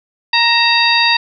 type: harmonic tone with a mistuned harmonic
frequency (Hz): 935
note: A#5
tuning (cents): +5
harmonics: 1 / 2 / 3 / 4 / 5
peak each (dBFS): -16 / -16 / -16 / -16 / -16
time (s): 0.33-1.17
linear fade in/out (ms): 5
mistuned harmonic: 3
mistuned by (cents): -79
effects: none